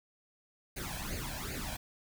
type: noise with flanger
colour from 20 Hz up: pink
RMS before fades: -39 dBFS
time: 0.76-1.77 s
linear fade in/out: 10 ms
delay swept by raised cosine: 0.44 to 1.26 ms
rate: 2.6 Hz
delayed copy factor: +0.75
effects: none